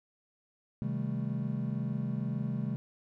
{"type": "chord", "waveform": "triangle", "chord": "A half-diminished seventh", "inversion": "first", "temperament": "just", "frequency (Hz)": [132, 158.4, 198, 220], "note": ["C3", "Eb3", "G3", "A3"], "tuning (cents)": [16, 31, 18, 0], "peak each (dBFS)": [-33, -36, -35, -35], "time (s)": [0.82, 2.76], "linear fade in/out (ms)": 0, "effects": []}